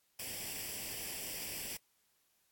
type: noise with comb filter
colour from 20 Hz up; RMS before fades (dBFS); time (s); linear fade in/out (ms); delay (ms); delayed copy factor
white; -42; 0.19-1.77; 5; 0.38; +0.7
effects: white hiss -75 dBFS RMS until 2.51 s + AAC 64 kbps